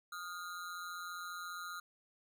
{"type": "ring-modulated tone", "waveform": "square", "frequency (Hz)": 1328, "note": "E6", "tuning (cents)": 12, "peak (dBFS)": -40, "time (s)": [0.12, 1.8], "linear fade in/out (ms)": 5, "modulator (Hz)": 87.4, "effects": []}